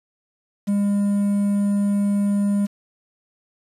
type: tone with quantisation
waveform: triangle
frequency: 202.3 Hz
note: G#3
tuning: 45 cents flat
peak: -15 dBFS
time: 0.67-2.67 s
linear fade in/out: 20 ms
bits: 7
effects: resampled to 32000 Hz